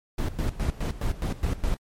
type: noise with tremolo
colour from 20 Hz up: brown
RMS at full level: -25 dBFS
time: 0.18-1.77 s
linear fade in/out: 5 ms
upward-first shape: square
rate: 4.8 Hz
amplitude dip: 80%
effects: MP3 64 kbps